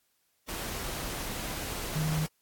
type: tone in noise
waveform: sine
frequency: 155.56 Hz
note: D#3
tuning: in tune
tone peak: -27 dBFS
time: 1.95-2.26 s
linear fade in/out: 10 ms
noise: pink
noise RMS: -36 dBFS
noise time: 0.48-2.27 s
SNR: +6 dB
effects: white hiss -73 dBFS RMS until 2.41 s + AAC 64 kbps